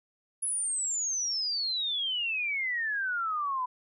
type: exponential sweep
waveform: sine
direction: down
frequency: 10548 to 987.8 Hz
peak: -28 dBFS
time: 0.42-3.66 s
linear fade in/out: 10 ms
effects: none